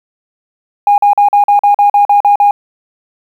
sine tone bursts, 817 Hz, G#5, 29 cents flat, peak -3 dBFS, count 11, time 0.87-2.51 s, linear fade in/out 2 ms, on 110 ms, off 43 ms, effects tanh soft clip ceiling -1 dBFS + 7-bit

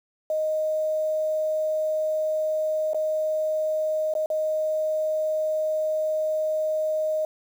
sine tone with dropouts, 622.3 Hz, D#5, in tune, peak -22 dBFS, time 0.3-7.25 s, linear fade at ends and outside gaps 2 ms, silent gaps 2.934-2.945 / 4.138-4.151 / 4.26-4.301 s, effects 8-bit

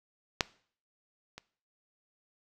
clicks, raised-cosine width 0.2 ms, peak -7 / -26 dBFS, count 2, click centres 0.408 / 1.38 s, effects noise-tail reverb RT60 0.5 s tail -20 dB re dry

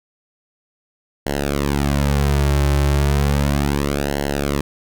sawtooth tone with flanger, 71 Hz, C#2, 42 cents sharp, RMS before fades -18 dBFS, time 1.26-4.61 s, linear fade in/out 5 ms, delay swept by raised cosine 0.82 to 4.22 ms, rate 0.34 Hz, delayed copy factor -1, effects none

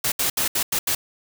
white noise bursts at uneven times, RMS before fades -22 dBFS, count 6, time 0.04-0.12 / 0.19-0.3 / 0.37-0.48 / 0.55-0.63 / 0.72-0.79 / 0.87-0.95 s, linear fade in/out 5 ms, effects none

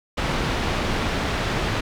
pink low-pass noise, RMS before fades -24 dBFS, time 0.17-1.81 s, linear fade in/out 10 ms, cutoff 3600 Hz, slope 12 dB/octave, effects none

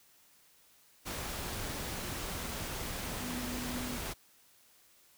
sine tone in noise, 246.9 Hz, B3, in tune, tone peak -39 dBFS, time 3.2-3.98 s, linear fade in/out 20 ms, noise pink, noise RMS -39 dBFS, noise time 1.05-4.14 s, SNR -3 dB, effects white hiss -64 dBFS RMS until 5.17 s

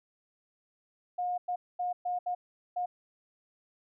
sine tone bursts at uneven times, 717 Hz, F5, 45 cents sharp, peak -29 dBFS, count 6, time 1.18-1.38 / 1.48-1.56 / 1.79-1.93 / 2.05-2.19 / 2.26-2.35 / 2.76-2.86 s, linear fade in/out 10 ms, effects none

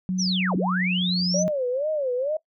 sine tone with pitch glide, 185 to 179.63 Hz, F#3 to F3, 0 to +49 cents, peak -22 dBFS, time 0.09-1.48 s, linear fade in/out 0 ms, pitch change -51 cents, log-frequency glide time 0.47-1.24 s
sine linear two-way sweep, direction down then up, 6230 to 142.2 to 6230 Hz, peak -24 dBFS, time 0.18-1.44 s, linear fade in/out 20 ms, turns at 0.56 s
sine tone with vibrato, 554.4 Hz, C#5, in tune, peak -22 dBFS, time 1.34-2.37 s, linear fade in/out 5 ms, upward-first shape sine, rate 2.2 Hz, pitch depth 210 cents each way
effects noise-tail reverb RT60 0.1 s tail -20 dB re dry

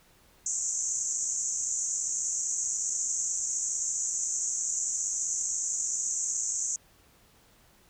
pink band-pass noise, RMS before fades -31 dBFS, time 0.46-6.76 s, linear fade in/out 2 ms, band 6200 to 7600 Hz, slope 96 dB/octave, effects pink hiss -61 dBFS RMS until 7.89 s

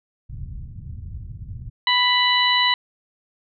white low-pass noise, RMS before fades -34 dBFS, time 0.29-1.7 s, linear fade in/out 10 ms, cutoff 120 Hz, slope 24 dB/octave
harmonic tone, 990 Hz, B5, 4 cents sharp, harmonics 1 / 2 / 3 / 4, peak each -21 / -21 / -21 / -21 dBFS, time 1.87-2.74 s, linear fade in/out 2 ms
effects none

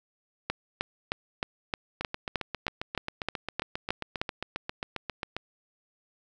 two click trains, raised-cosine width 0.3 ms, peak -12 / -16 dBFS, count 13 / 26, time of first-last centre 0.5-4.215 / 2.01-5.366 s, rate 3.23 / 7.45 Hz, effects none

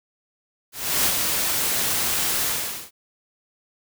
white noise with ADSR envelope, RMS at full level -19 dBFS, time 0.72-2.91 s, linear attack 340 ms, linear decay 52 ms, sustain -4 dB, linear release 470 ms, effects none

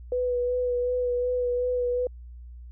sine tone with vibrato, 493.9 Hz, B4, in tune, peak -23 dBFS, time 0.12-2.07 s, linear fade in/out 2 ms, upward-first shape sine, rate 2.7 Hz, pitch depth 19 cents each way, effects added 60 Hz sine -40 dBFS peak until 2.71 s

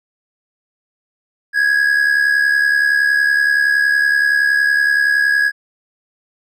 triangle tone with amplitude modulation, 1661.2 Hz, G#6, in tune, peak -7 dBFS, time 1.53-5.52 s, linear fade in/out 50 ms, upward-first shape sine, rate 70.7 Hz, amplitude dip 60%, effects none

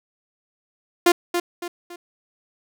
sawtooth tone with echo, 349.2 Hz, F4, in tune, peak -8 dBFS, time 1.06-1.12 s, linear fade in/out 5 ms, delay 280 ms, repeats 3, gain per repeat -8 dB, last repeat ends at 1.96 s, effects none

